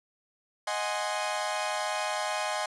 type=chord; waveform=sawtooth; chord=Ab dominant seventh; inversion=second; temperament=equal; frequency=622.3 / 740 / 830.6 / 1046.5 Hz; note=Eb5 / Gb5 / Ab5 / C6; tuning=0 / 0 / 0 / 0 cents; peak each=-30 / -32 / -30 / -32 dBFS; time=0.67-2.66 s; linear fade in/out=5 ms; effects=resampled to 24000 Hz